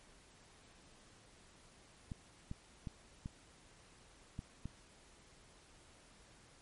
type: clicks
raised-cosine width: 5 ms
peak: -30 dBFS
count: 6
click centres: 2.118 / 2.514 / 2.872 / 3.259 / 4.391 / 4.656 s
effects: pink hiss -63 dBFS RMS until 6.61 s + MP3 48 kbps